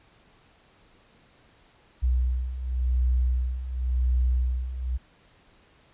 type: beating tone pair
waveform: sine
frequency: 61.74 / 62.66 Hz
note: B1 / B1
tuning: 0 / +26 cents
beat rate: 0.92 Hz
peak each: -28 / -23 dBFS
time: 2.02-4.98 s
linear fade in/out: 20 ms
effects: pink hiss -59 dBFS RMS until 5.93 s + resampled to 8000 Hz